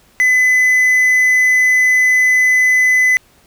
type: tone with quantisation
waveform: triangle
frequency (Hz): 2012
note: B6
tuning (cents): +32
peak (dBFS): -7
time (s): 0.2-3.17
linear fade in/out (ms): 0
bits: 6
effects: pink hiss -51 dBFS RMS until 3.46 s